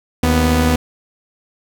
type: tone pair together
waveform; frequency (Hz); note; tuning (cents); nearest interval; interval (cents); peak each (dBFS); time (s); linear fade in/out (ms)
sawtooth; 77.77 / 246.9; D#2 / B3; 0 / 0; octave + minor sixth; 2000; -11; 0.23-0.76; 5
effects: none